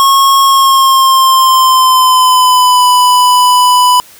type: tone with pitch glide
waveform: square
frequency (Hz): 1091 to 994.7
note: C#6 to B5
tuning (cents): -28 to +12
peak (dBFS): -5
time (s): 0-4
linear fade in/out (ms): 0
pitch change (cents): -160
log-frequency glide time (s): 0.43-2.84
effects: white hiss -38 dBFS RMS until 4.19 s